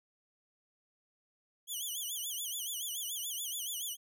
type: tone with vibrato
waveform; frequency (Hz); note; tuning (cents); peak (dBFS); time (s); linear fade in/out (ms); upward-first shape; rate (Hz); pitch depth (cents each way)
10% pulse; 3187; G7; +28; -29; 1.67-3.97; 50; sine; 7; 160
effects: none